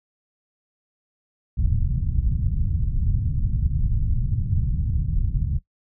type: low-pass noise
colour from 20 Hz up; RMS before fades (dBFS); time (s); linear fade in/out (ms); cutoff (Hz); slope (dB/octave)
pink; -22; 1.57-5.59; 10; 140; 24
effects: noise-tail reverb RT60 0.1 s tail -17 dB re dry